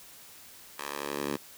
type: tone with high-pass filter sweep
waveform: 10% pulse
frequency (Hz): 71.5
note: D2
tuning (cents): -46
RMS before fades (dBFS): -35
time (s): 0.78-1.37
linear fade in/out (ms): 10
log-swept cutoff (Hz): 970 to 240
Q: 0.93
effects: white hiss -51 dBFS RMS until 1.57 s